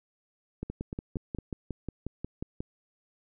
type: two click trains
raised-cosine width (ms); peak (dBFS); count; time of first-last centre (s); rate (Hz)
3; -21 / -22; 12 / 4; 0.63-2.605 / 0.7-1.386; 5.57 / 4.37
effects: none